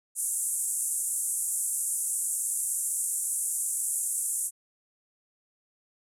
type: band-pass noise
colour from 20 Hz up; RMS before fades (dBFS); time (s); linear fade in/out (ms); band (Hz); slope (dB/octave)
pink; -30; 0.15-4.51; 50; 7800 to 11000; 48
effects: none